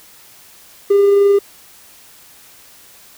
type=tone with amplitude modulation; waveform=triangle; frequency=401.3 Hz; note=G4; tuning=41 cents sharp; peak=-4 dBFS; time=0.9-1.39 s; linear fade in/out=10 ms; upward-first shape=sine; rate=22.7 Hz; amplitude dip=30%; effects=tanh soft clip ceiling -3 dBFS + white hiss -44 dBFS RMS until 3.17 s